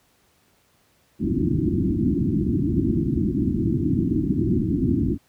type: low-pass noise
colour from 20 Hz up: white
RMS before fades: -21 dBFS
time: 1.19-5.18 s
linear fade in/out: 50 ms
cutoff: 350 Hz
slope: 96 dB/octave
effects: pink hiss -62 dBFS RMS until 5.28 s + high-pass 60 Hz 12 dB/octave